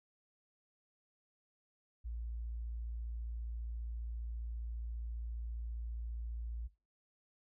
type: tone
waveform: sine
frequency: 57.4 Hz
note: A#1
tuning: 26 cents flat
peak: -39 dBFS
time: 2.04-6.68 s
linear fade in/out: 20 ms
effects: noise-tail reverb RT60 0.3 s tail -18 dB re dry